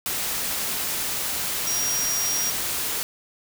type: tone in noise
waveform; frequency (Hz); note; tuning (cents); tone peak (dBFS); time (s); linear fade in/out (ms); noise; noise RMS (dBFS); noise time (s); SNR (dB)
sine; 5700; F8; +34; -24; 1.67-2.5; 0; white; -27; 0.06-3.03; 0
effects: none